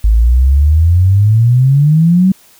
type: exponential sweep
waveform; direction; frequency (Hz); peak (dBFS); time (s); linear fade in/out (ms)
sine; up; 51.91 to 193.4; -5; 0.04-2.32; 5
effects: white hiss -45 dBFS RMS until 2.59 s